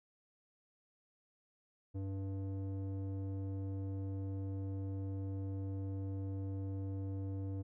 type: tone with low-pass filter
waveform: square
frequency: 97.1 Hz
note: G2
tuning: 16 cents flat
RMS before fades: -40 dBFS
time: 1.94-7.63 s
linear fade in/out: 20 ms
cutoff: 410 Hz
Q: 1.2
effects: none